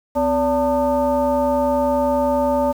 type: tone with frequency modulation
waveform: sine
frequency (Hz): 575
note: D5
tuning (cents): -37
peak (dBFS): -15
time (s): 0.15-2.73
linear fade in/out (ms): 20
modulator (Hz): 320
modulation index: 1.1
effects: 7-bit